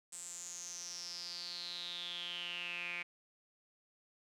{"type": "tone with band-pass filter sweep", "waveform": "sawtooth", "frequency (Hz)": 174.9, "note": "F3", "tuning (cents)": 3, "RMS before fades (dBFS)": -44, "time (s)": [0.12, 3.03], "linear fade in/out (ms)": 10, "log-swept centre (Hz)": [8000, 2300], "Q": 8.8, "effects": []}